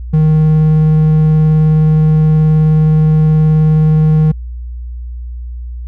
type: tone with vibrato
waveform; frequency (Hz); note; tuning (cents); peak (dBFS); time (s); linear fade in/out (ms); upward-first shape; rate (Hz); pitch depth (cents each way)
triangle; 155.56; D#3; 0; -4; 0.13-4.32; 10; sine; 19; 8
effects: added 60 Hz sine -21 dBFS peak until 5.87 s